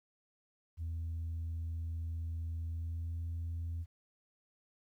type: tone with pitch glide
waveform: sine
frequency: 82.41 to 83.71 Hz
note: E2 to E2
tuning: 0 to +27 cents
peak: -34 dBFS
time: 0.77-3.86 s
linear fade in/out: 50 ms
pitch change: +27 cents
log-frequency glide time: 2.69-3.18 s
effects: tanh soft clip ceiling -34 dBFS + 12-bit